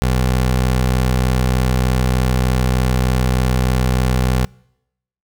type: tone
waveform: 20% pulse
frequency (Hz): 63.3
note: B1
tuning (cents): +43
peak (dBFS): -9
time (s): 0.02-4.45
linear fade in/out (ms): 0
effects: noise-tail reverb RT60 0.8 s tail -26 dB re dry